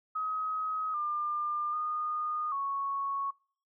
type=tone with pitch steps; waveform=sine; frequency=1267 / 1200 / 1226 / 1107 Hz; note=D#6 / D6 / D#6 / C#6; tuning=+31 / +37 / -26 / -3 cents; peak=-30 dBFS; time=0.15-3.31 s; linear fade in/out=10 ms; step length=790 ms; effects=noise-tail reverb RT60 0.5 s tail -25 dB re dry